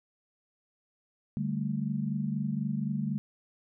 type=chord; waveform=sine; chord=D suspended fourth; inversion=none; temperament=equal; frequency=146.83 / 196 / 220 Hz; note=D3 / G3 / A3; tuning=0 / 0 / 0 cents; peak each=-33 dBFS; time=1.37-3.18 s; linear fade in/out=0 ms; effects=none